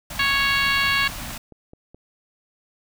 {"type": "band-stop noise", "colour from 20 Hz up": "pink", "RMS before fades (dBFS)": -33, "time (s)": [0.1, 1.38], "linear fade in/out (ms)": 5, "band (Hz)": [290, 580], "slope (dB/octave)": 48}
{"type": "harmonic tone", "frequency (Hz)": 554.4, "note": "C#5", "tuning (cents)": 0, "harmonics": [2, 3, 4, 5, 6, 7, 8], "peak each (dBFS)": [-26, -23, -24, -25, -29, -31, -29], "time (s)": [0.19, 1.08], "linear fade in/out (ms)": 5}
{"type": "click train", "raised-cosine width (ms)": 2, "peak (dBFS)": -31, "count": 5, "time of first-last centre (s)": [1.1, 1.946], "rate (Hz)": 4.73}
{"effects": []}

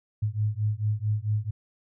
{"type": "beating tone pair", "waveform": "sine", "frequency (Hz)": [104.1, 108.6], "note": ["G#2", "A2"], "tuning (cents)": [5, -22], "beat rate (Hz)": 4.5, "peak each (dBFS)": -27, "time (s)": [0.22, 1.51], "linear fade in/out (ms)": 10, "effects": []}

